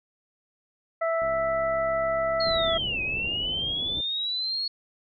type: harmonic tone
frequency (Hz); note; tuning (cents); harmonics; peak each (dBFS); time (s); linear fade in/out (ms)
659.3; E5; 0; 1 / 2 / 3; -24 / -30 / -34; 1.01-2.78; 10
type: click train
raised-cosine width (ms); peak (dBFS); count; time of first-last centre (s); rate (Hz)
3; -32; 142; 1.22-3.318; 67.2
type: linear two-way sweep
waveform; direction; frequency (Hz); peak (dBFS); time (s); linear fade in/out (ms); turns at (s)
sine; down then up; 4359 to 2489 to 4359; -26; 2.4-4.68; 5; 3.02
type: low-pass noise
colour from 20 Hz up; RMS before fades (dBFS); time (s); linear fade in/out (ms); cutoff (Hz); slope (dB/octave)
pink; -39; 2.46-4.01; 0; 680; 24
effects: none